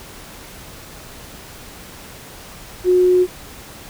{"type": "tone", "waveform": "sine", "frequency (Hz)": 363.2, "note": "F#4", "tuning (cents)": -32, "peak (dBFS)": -10, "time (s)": [2.84, 3.27], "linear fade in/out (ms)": 50, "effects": ["pink hiss -38 dBFS RMS until 3.89 s"]}